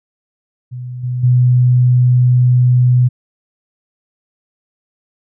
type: tone with level steps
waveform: sine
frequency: 124.6 Hz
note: B2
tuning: 16 cents sharp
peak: -23 / -16 / -7 dBFS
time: 0.71-3.09 s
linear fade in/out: 20 ms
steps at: 1.03 / 1.23 s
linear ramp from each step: 10 ms
effects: none